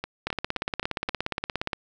two click trains, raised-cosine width 0.3 ms, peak -15 / -11 dBFS, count 5 / 26, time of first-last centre 0.04-1.093 / 0.27-1.732 s, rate 3.8 / 17.1 Hz, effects none

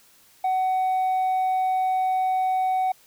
triangle tone with hard clipping, 750 Hz, F#5, 23 cents sharp, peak -19 dBFS, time 0.44-2.92 s, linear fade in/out 5 ms, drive 1 dB, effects white hiss -56 dBFS RMS until 3.06 s

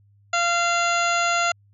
harmonic tone, 690 Hz, F5, 21 cents flat, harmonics 1 / 2 / 3 / 4 / 5 / 6 / 7 / 9 / 10, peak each -24 / -22 / -29 / -28 / -34 / -34 / -39 / -38 / -31 dBFS, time 0.33-1.52 s, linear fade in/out 5 ms, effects added 101 Hz sine -54 dBFS peak until 1.73 s

